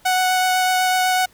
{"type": "tone with vibrato", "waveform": "sawtooth", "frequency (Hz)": 740, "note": "F#5", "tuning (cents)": 0, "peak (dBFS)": -12, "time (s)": [0.05, 1.26], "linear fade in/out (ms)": 10, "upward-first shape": "triangle", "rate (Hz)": 8, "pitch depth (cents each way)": 10, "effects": ["pink hiss -53 dBFS RMS until 1.33 s"]}